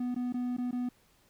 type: tone with dropouts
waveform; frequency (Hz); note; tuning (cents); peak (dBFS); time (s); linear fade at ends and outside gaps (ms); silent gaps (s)
triangle; 246.9; B3; 0; -28; 0-0.89; 5; 0.146-0.161 / 0.325-0.341 / 0.568-0.582 / 0.711-0.727
effects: pink hiss -66 dBFS RMS until 1.29 s